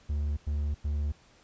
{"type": "tone bursts", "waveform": "triangle", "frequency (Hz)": 73.42, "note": "D2", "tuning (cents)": 0, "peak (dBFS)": -25, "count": 3, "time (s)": [0.09, 1.122], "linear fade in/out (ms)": 10, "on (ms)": 280, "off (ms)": 96, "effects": ["pink hiss -60 dBFS RMS until 1.43 s", "resampled to 16000 Hz"]}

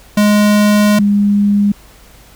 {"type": "tone pair in turn", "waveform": ["square", "sine"], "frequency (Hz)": [208.2, 203.7], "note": ["G#3", "G#3"], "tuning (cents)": [5, -33], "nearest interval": "unison", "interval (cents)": 38, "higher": "first", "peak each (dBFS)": -8, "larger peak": "neither", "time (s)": [[0.17, 0.99], [0.99, 1.72]], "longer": "first", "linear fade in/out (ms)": 5, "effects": ["added 50 Hz sine -43 dBFS peak until 2.35 s", "pink hiss -43 dBFS RMS until 2.35 s"]}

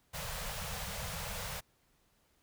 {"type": "band-stop noise", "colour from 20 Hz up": "pink", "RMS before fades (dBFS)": -40, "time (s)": [0.13, 1.61], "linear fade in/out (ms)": 20, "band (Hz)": [200, 460], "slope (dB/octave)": 96, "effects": ["pink hiss -72 dBFS RMS until 2.42 s"]}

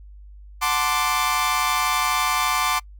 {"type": "chord", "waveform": "sawtooth", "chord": "D dominant seventh", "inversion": "first", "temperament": "equal with one note detuned", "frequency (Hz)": [740, 880, 1042.9, 1174.7], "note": ["F#5", "A5", "C6", "D6"], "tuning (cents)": [0, 0, -6, 0], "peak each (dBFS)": [-25, -24, -21, -19], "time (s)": [0.61, 2.8], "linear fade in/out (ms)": 20, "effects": ["noise-tail reverb RT60 0.1 s tail -25 dB re dry", "added 50 Hz sine -40 dBFS peak until 2.99 s"]}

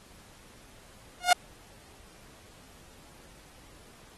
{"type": "tone with exponential growth", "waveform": "sawtooth", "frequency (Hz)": 716, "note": "F5", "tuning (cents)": 43, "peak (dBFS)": -10, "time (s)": [1.2, 1.33], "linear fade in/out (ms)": 5, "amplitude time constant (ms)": 28, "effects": ["pink hiss -55 dBFS RMS until 4.17 s", "AAC 32 kbps"]}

